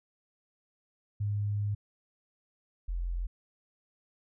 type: tone pair in turn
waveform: sine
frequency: 103 / 43.46 Hz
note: G#2 / F1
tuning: -14 / -8 cents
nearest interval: octave + minor third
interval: 1494 cents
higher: first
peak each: -28 / -30 dBFS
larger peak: first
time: 1.2-1.75 / 2.88-3.27 s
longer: first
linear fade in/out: 10 ms
effects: none